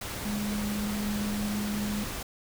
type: tone in noise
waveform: sine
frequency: 207.7 Hz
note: G#3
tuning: in tune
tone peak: -29 dBFS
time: 0.25-2.04 s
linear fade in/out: 5 ms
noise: pink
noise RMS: -36 dBFS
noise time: 0.01-2.23 s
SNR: +4 dB
effects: none